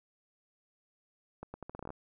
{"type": "accelerating click train", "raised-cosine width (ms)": 1, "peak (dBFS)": -28, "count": 11, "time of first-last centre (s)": [1.43, 1.904], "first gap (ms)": 110, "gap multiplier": 0.79, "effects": []}